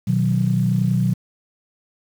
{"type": "chord", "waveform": "sine", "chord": "B major", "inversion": "none", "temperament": "equal", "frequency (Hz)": [123.47, 155.56, 185], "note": ["B2", "D#3", "F#3"], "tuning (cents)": [0, 0, 0], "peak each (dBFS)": [-19, -22, -19], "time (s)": [0.07, 1.14], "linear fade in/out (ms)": 10, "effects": ["tanh soft clip ceiling -6 dBFS", "7-bit"]}